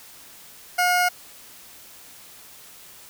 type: tone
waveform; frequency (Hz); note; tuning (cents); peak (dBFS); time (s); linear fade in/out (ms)
20% pulse; 718; F5; +48; -13; 0.78-1.09; 10
effects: white hiss -46 dBFS RMS until 3.09 s